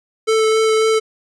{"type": "tone with vibrato", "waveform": "square", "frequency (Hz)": 440, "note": "A4", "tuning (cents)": 0, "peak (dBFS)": -13, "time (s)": [0.27, 1], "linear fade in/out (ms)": 20, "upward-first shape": "sine", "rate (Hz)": 3.7, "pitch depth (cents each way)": 10, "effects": ["resampled to 22050 Hz"]}